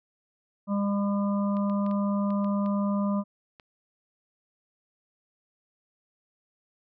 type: harmonic tone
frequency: 201.4 Hz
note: G3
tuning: 47 cents sharp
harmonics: 1 / 3 / 5 / 6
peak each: -24 / -34 / -37 / -39 dBFS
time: 0.67-3.24 s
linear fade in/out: 50 ms
type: clicks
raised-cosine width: 0.3 ms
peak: -32 dBFS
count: 8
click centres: 1.569 / 1.698 / 1.864 / 1.912 / 2.305 / 2.445 / 2.661 / 3.598 s
effects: none